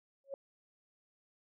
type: tone with exponential growth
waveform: sine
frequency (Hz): 550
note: C#5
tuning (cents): -14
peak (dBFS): -34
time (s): 0.24-0.34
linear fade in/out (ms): 1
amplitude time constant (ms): 20
effects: none

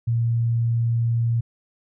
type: tone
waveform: sine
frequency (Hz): 116.54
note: A#2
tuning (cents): 0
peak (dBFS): -18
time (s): 0.07-1.41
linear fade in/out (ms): 10
effects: none

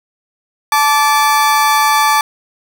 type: tone pair together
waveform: 35% pulse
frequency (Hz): 871 / 1162.6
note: A5 / D6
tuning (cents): -18 / -18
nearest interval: perfect fourth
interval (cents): 500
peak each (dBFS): -10 / -11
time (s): 0.72-2.21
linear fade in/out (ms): 2
effects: none

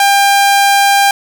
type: tone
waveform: sawtooth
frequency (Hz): 798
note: G5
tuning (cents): +31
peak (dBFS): -3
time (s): 0-1.11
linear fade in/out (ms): 2
effects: none

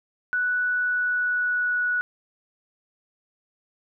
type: tone with pitch glide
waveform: sine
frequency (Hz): 1480 to 1468.9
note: F#6 to F#6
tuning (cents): 0 to -13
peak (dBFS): -21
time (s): 0.33-2.01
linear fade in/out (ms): 0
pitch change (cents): -13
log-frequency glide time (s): 0.63-1.8
effects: none

